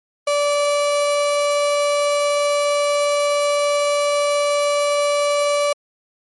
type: tone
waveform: 35% pulse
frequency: 580 Hz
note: D5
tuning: 22 cents flat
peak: -14 dBFS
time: 0.27-5.73 s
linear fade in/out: 5 ms
effects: MP3 48 kbps